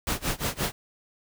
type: noise with tremolo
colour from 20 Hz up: pink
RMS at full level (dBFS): -26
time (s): 0.07-0.72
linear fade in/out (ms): 0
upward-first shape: sine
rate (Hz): 5.7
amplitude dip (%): 95
effects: none